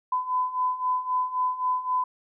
sine beating tone pair, 1006 / 1009.8 Hz, B5 / B5, +32 / +38 cents, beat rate 3.8 Hz, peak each -29 / -25 dBFS, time 0.12-2.04 s, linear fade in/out 5 ms, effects none

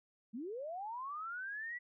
sine linear sweep, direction up, 202.6 to 1974 Hz, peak -40 dBFS, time 0.33-1.79 s, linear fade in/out 20 ms, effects none

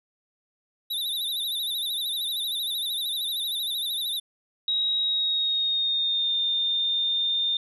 square tone with vibrato, 3723 Hz, A#7, 3 cents flat, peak -27 dBFS, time 0.9-4.2 s, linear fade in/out 10 ms, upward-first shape sine, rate 13 Hz, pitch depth 100 cents each way
sine tone with pitch glide, 3813 to 3622 Hz, A#7 to A7, +38 to +49 cents, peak -22 dBFS, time 4.68-7.57 s, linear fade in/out 2 ms, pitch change -89 cents, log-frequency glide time 5-6.35 s
effects none

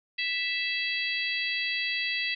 harmonic tone, 659.3 Hz, E5, in tune, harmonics 3 / 4 / 5 / 6 / 7, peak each -32 / -31 / -35 / -37 / -37 dBFS, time 0.18-2.35 s, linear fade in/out 10 ms, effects none

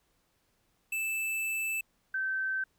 square / sine tone pair in turn, 2637 / 1545.5 Hz, E7 / G6, 0 / -25 cents, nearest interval major sixth, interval 925 cents, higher first, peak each -31 / -29 dBFS, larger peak second, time 0.92-1.81 / 2.14-2.64 s, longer first, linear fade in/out 5 ms, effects pink hiss -73 dBFS RMS until 2.78 s

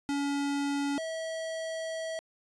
square tone pair in turn, 283 / 647.2 Hz, C#4 / E5, +36 / -32 cents, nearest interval octave + major second, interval 1432 cents, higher second, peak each -29 / -34 dBFS, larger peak first, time 0.09-0.98 / 0.98-2.19 s, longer second, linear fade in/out 0 ms, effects resampled to 22050 Hz

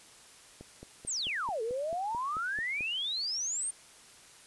click train, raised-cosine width 2 ms, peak -32 dBFS, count 11, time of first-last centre 0.61-2.808 s, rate 4.55 Hz
sine exponential two-way sweep, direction down then up, 9100 to 431.4 to 9100 Hz, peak -31 dBFS, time 1.07-3.71 s, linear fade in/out 10 ms, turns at 1.62 s
effects white hiss -55 dBFS RMS until 4.46 s + resampled to 24000 Hz

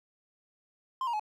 triangle tone with pitch steps, 1046.5 / 943.2 / 850 Hz, C6 / A#5 / G#5, 0 / +20 / +40 cents, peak -27 dBFS, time 1.01-1.196 s, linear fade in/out 2 ms, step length 62 ms, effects none

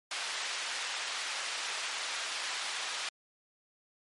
white band-pass noise, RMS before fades -37 dBFS, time 0.11-3.09 s, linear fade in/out 2 ms, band 820 to 4300 Hz, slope 12 dB/octave, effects MP3 48 kbps

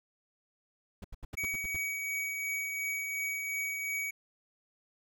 brown noise bursts, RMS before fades -40 dBFS, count 8, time 1.02-1.765 s, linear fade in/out 5 ms, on 24 ms, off 79 ms
square tone with tremolo, 2261 Hz, C#7, 34 cents sharp, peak -32 dBFS, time 1.37-4.11 s, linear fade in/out 10 ms, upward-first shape triangle, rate 2.8 Hz, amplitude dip 35%
effects none

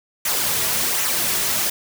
white noise with flanger, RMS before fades -21 dBFS, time 0.25-1.7 s, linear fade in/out 5 ms, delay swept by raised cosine 0.21 to 3.91 ms, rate 1.3 Hz, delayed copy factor -0.5, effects none

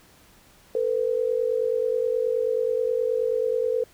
sine tone pair together, 451.6 / 501 Hz, A4 / B4, +45 / +25 cents, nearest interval major second, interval 180 cents, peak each -24 dBFS, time 0.75-3.84 s, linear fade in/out 2 ms, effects pink hiss -55 dBFS RMS until 3.93 s

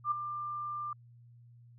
sine tone with ADSR envelope, 1191 Hz, D6, 24 cents sharp, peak -25 dBFS, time 0.04-0.93 s, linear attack 74 ms, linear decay 9 ms, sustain -10 dB, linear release 3 ms, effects added 119 Hz sine -54 dBFS peak until 1.78 s

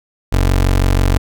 25% pulse tone, 46.25 Hz, F#1, in tune, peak -7 dBFS, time 0.32-1.18 s, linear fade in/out 10 ms, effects none

